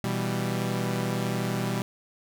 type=chord; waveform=sawtooth; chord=E minor; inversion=second; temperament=equal; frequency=123.47 / 164.81 / 196 Hz; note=B2 / E3 / G3; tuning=0 / 0 / 0 cents; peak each=-26 / -29 / -26 dBFS; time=0.04-1.82 s; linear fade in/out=0 ms; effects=none